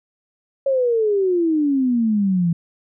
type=exponential sweep; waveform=sine; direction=down; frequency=554.4 to 164.81 Hz; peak=-15 dBFS; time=0.66-2.53 s; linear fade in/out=5 ms; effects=none